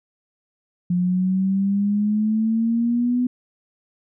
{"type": "exponential sweep", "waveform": "sine", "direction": "up", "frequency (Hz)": [176.3, 250], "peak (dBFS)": -17, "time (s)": [0.9, 3.27], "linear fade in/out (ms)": 5, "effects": []}